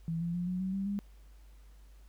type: tone with pitch steps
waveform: sine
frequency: 164.81 / 170.43 / 176.23 / 182.24 / 188.44 / 194.86 / 201.5 Hz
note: E3 / F3 / F3 / F#3 / F#3 / G3 / G3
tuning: 0 / -42 / +16 / -26 / +32 / -10 / +48 cents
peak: -31 dBFS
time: 0.08-0.99 s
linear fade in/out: 0 ms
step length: 130 ms
effects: added 50 Hz sine -52 dBFS peak until 2.08 s + pink hiss -68 dBFS RMS until 2.08 s